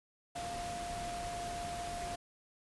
sine tone in noise, 698.5 Hz, F5, in tune, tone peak -39 dBFS, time 0.35-2.16 s, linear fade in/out 10 ms, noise pink, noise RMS -44 dBFS, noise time 0.35-2.16 s, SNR +2 dB, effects resampled to 24000 Hz

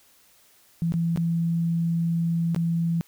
sine tone with dropouts, 167.5 Hz, E3, 28 cents sharp, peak -21 dBFS, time 0.82-3.01 s, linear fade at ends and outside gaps 0 ms, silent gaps 0.922-0.939 / 1.161-1.174 / 2.547-2.562 s, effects white hiss -58 dBFS RMS until 3.07 s

